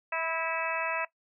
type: harmonic tone with a mistuned harmonic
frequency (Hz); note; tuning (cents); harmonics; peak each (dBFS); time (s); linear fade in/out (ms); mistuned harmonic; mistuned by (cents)
325.7; E4; -21; 2 / 3 / 4 / 5 / 6 / 7 / 8; -35 / -36 / -37 / -38 / -38 / -41 / -35; 0.12-1.05; 5; 3; +20
effects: noise-tail reverb RT60 0.1 s tail -17 dB re dry